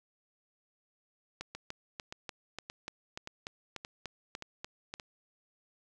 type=two click trains; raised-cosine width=0.2 ms; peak=-22 / -24 dBFS; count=13 / 7; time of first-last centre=1.41-4.939 / 1.55-4.998 s; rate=3.4 / 1.74 Hz; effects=none